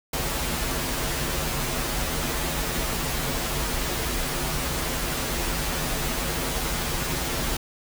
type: noise with comb filter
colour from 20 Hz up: pink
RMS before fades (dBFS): -27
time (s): 0.13-7.57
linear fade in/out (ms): 5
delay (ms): 10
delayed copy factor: -1
effects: none